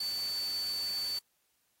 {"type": "tone in noise", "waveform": "sine", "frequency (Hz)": 4500, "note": "C#8", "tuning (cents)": 25, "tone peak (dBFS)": -32, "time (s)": [0, 1.19], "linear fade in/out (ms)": 5, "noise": "white", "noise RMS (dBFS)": -45, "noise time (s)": [0, 1.19], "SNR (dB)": 10, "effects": ["white hiss -75 dBFS RMS until 1.8 s", "AAC 48 kbps"]}